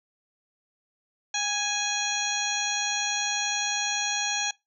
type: harmonic tone with a mistuned harmonic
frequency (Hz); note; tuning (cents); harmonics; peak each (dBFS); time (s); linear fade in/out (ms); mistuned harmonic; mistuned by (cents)
830.6; G#5; 0; 1 / 2 / 3 / 4 / 5 / 7 / 8; -33 / -33 / -33 / -33 / -33 / -33 / -33; 1.34-4.51; 5; 1; -33
effects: noise-tail reverb RT60 0.2 s tail -22 dB re dry